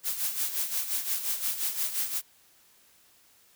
blue noise with tremolo, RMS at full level -28 dBFS, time 0.03-2.22 s, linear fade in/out 50 ms, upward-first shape sine, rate 5.7 Hz, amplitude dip 65%, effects white hiss -61 dBFS RMS until 3.55 s

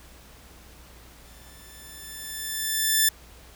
5% pulse tone with exponential growth, 1760 Hz, A6, in tune, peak -6 dBFS, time 1.25-3.09 s, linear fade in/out 5 ms, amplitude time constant 400 ms, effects added 60 Hz sine -51 dBFS peak until 3.55 s + pink hiss -51 dBFS RMS until 3.55 s

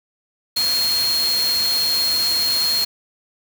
sine tone in noise, 4252 Hz, C8, 27 cents sharp, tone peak -17 dBFS, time 0.56-2.85 s, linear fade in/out 10 ms, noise white, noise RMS -26 dBFS, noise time 0.56-2.85 s, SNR +6 dB, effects none

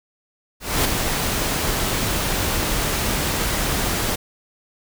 pink noise with ADSR envelope, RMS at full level -17 dBFS, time 0.6-4.16 s, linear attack 250 ms, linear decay 5 ms, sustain -5 dB, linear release 12 ms, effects none

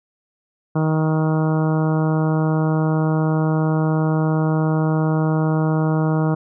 harmonic tone, 157.2 Hz, D#3, 18 cents sharp, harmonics 1 / 2 / 3 / 4 / 5 / 6 / 7 / 8 / 9, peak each -17 / -23 / -27 / -29 / -31 / -33 / -34 / -35 / -36 dBFS, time 0.75-6.35 s, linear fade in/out 10 ms, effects none

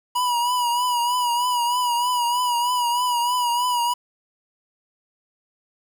square tone with vibrato, 972 Hz, B5, 28 cents flat, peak -20 dBFS, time 0.15-3.94 s, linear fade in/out 10 ms, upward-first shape triangle, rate 3.2 Hz, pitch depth 56 cents each way, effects 8-bit

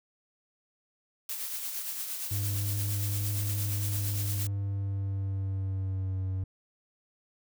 blue noise with tremolo, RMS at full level -34 dBFS, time 1.29-4.47 s, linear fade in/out 2 ms, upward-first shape triangle, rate 8.7 Hz, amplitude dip 45%
triangle tone with pitch glide, 101.1 to 94.33 Hz, G#2 to F#2, -46 to +34 cents, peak -27 dBFS, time 2.31-6.44 s, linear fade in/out 5 ms, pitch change -120 cents, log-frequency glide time 4.07-6.2 s
effects none

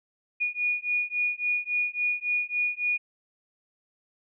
sine beating tone pair, 2449 / 2452.6 Hz, D#7 / D#7, -28 / -26 cents, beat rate 3.6 Hz, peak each -28 dBFS, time 0.4-2.98 s, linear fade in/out 20 ms, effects none

